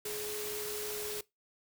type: tone in noise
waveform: sine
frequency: 420.6 Hz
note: G#4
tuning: 22 cents sharp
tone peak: -39 dBFS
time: 0.05-1.21 s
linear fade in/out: 5 ms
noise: white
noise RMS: -40 dBFS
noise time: 0.05-1.21 s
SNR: -2 dB
effects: noise-tail reverb RT60 0.2 s tail -22 dB re dry

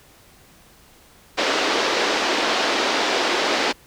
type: band-pass noise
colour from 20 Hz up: pink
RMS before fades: -21 dBFS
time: 1.37-3.73 s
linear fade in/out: 20 ms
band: 310 to 5300 Hz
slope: 24 dB/octave
effects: pink hiss -51 dBFS RMS until 3.86 s

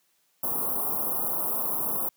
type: band-stop noise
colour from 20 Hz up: white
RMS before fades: -28 dBFS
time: 0.43-2.09 s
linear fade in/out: 5 ms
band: 1200 to 11000 Hz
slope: 48 dB/octave
effects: white hiss -69 dBFS RMS until 2.16 s + high-pass 150 Hz 12 dB/octave

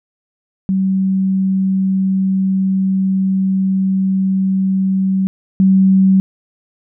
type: tone pair in turn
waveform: sine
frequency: 190.9 / 190.9 Hz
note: G3 / G3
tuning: -46 / -46 cents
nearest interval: unison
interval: 0 cents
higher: neither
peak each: -12 / -7 dBFS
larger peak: second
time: 0.69-5.27 / 5.6-6.2 s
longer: first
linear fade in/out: 0 ms
effects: none

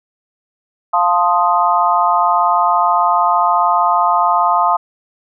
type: chord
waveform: sine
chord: F dominant seventh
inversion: none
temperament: equal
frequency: 698.5 / 880 / 1046.5 / 1244.5 Hz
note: F5 / A5 / C6 / Eb6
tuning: 0 / 0 / 0 / 0 cents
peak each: -16 dBFS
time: 0.93-4.77 s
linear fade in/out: 10 ms
effects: none

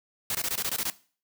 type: noise bursts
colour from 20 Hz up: white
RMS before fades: -29 dBFS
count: 9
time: 0.3-0.901 s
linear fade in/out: 2 ms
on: 49 ms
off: 20 ms
effects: noise-tail reverb RT60 0.4 s tail -18 dB re dry

